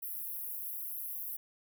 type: high-pass noise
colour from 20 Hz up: pink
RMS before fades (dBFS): -40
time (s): 0.02-1.37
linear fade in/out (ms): 10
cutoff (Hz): 11000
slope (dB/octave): 96
effects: none